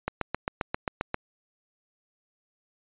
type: click train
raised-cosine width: 0.5 ms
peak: -12 dBFS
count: 9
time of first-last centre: 0.08-1.144 s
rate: 7.52 Hz
effects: resampled to 8000 Hz

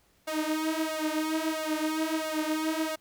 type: tone with flanger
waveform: sawtooth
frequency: 313.9 Hz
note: D#4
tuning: 15 cents sharp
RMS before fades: -30 dBFS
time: 0.27-2.96 s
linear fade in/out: 10 ms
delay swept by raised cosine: 1.4 to 7.3 ms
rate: 1.5 Hz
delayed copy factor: +0.85
effects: pink hiss -66 dBFS RMS until 3 s

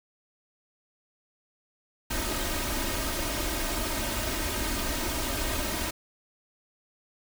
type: noise with comb filter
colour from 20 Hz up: pink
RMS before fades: -30 dBFS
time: 2.1-5.91 s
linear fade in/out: 10 ms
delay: 3.2 ms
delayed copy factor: +0.7
effects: none

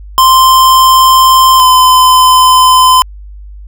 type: tone pair in turn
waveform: square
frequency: 1043 / 1022.7 Hz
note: C6 / C6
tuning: -6 / -40 cents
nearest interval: unison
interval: 34 cents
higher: first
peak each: -3 dBFS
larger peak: neither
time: 0.18-1.6 / 1.6-3.02 s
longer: neither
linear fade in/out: 0 ms
effects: added 50 Hz sine -26 dBFS peak until 3.67 s

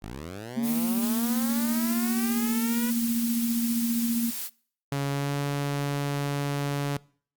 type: linear sweep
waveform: 10% pulse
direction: up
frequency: 46.1 to 493.9 Hz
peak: -28 dBFS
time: 0.02-2.91 s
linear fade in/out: 10 ms
type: tone with tremolo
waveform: sine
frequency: 233.1 Hz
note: A#3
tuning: in tune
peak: -22 dBFS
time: 0.56-4.31 s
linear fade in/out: 20 ms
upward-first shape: triangle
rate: 15 Hz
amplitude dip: 40%
type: noise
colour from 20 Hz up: blue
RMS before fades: -33 dBFS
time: 0.62-4.5 s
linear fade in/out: 50 ms
type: tone with pitch glide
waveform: sawtooth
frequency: 140.1 to 142.38 Hz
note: C#3 to C#3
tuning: +19 to +47 cents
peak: -22 dBFS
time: 4.92-6.97 s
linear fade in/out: 2 ms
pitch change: +28 cents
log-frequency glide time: 5.1-5.35 s
effects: noise-tail reverb RT60 0.5 s tail -23 dB re dry + Opus 48 kbps

